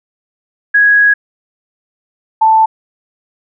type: tone pair in turn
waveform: sine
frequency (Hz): 1661.2 / 882.5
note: G#6 / A5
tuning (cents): 0 / +5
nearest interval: major seventh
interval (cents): 1095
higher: first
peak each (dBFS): -5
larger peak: neither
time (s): 0.74-1.14 / 2.41-2.66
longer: first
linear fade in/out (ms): 10
effects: none